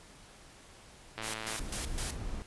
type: click train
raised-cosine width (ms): 0.3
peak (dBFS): -22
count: 43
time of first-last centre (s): 1.18-1.562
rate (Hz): 110
type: noise with tremolo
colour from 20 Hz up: white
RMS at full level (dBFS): -37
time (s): 1.21-2.18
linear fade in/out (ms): 50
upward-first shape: square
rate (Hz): 3.9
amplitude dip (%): 80
type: noise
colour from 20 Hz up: brown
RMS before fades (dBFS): -38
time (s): 1.59-2.42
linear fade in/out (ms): 0
effects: pink hiss -55 dBFS RMS until 2.46 s + resampled to 24000 Hz